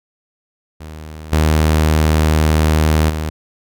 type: tone with level steps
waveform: sawtooth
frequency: 77.78 Hz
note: D#2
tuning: in tune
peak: -26 / -7 / -15 dBFS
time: 0.8-3.3 s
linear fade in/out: 10 ms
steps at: 1.32 / 3.09 s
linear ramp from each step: 10 ms
effects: none